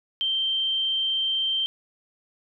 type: tone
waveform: sine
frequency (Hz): 3136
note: G7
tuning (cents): 0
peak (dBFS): -22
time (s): 0.21-1.66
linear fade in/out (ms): 0
effects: none